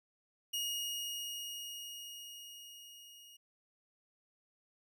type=tone with level ramp; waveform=sawtooth; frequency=2871 Hz; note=F7; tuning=47 cents sharp; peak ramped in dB=-31 to -52 dBFS; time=0.53-3.37 s; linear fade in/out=10 ms; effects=none